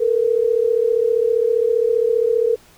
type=tone pair together; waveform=sine; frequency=444.8 / 479.9 Hz; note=A4 / B4; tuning=+19 / -50 cents; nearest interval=minor second; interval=131 cents; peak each=-17 dBFS; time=0-2.56 s; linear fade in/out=10 ms; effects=pink hiss -50 dBFS RMS until 2.77 s